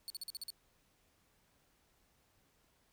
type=tone bursts; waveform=sawtooth; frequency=4435 Hz; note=C#8; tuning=in tune; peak=-38 dBFS; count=7; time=0.08-0.503 s; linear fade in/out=0 ms; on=21 ms; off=46 ms; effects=pink hiss -73 dBFS RMS until 2.92 s